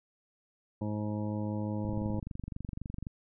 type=harmonic tone; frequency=105.7 Hz; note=G#2; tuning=31 cents sharp; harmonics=1 / 2 / 3 / 4 / 5 / 6 / 8 / 9; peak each=-35 / -35 / -39 / -51 / -42 / -50 / -48 / -50 dBFS; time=0.81-2.2 s; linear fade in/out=5 ms
type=click train; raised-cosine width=5 ms; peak=-26 dBFS; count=30; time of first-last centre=1.85-3.068 s; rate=23.8 Hz
effects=none